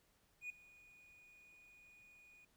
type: tone with ADSR envelope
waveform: triangle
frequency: 2462 Hz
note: D#7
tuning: 19 cents flat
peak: -39 dBFS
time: 0.41-2.45 s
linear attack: 89 ms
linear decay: 4 ms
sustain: -21 dB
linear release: 5 ms
effects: tanh soft clip ceiling -36 dBFS + pink hiss -75 dBFS RMS until 2.56 s